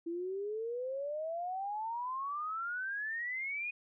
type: exponential sweep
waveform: sine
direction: up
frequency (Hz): 330 to 2489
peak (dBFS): -35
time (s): 0.06-3.71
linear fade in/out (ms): 10
effects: none